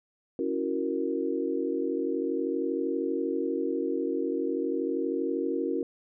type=chord; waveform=sine; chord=F# dominant seventh; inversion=second; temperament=equal; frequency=277.2 / 329.6 / 370 / 466.2 Hz; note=C#4 / E4 / F#4 / A#4; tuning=0 / 0 / 0 / 0 cents; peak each=-32 dBFS; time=0.39-5.83 s; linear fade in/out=2 ms; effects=none